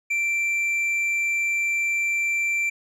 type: tone with tanh clipping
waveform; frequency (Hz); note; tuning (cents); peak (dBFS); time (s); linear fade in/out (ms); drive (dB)
sine; 2349; D7; 0; -22; 0.1-2.7; 10; 5
effects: none